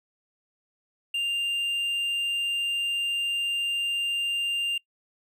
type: tone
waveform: triangle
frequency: 2794 Hz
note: F7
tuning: in tune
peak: -23 dBFS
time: 1.14-4.78 s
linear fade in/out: 5 ms
effects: noise-tail reverb RT60 0.1 s tail -24 dB re dry